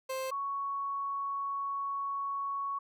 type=tone pair in turn; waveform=30% pulse / sine; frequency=525 / 1112.4 Hz; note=C5 / C#6; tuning=+6 / +6 cents; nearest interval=octave + minor second; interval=1300 cents; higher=second; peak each=-31 / -32 dBFS; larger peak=first; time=0.09-0.31 / 0.31-2.79 s; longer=second; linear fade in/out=10 ms; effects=none